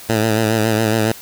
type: tone with vibrato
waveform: 10% pulse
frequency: 110.2 Hz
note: A2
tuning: 3 cents sharp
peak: -6 dBFS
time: 0.09-1.12 s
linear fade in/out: 5 ms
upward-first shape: sine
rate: 7.2 Hz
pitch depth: 53 cents each way
effects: white hiss -37 dBFS RMS until 1.21 s